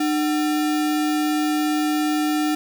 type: tone with sample-and-hold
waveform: sine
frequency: 302.9 Hz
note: D#4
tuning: 46 cents flat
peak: -18 dBFS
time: 0-2.55 s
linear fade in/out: 5 ms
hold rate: 1050 Hz
effects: none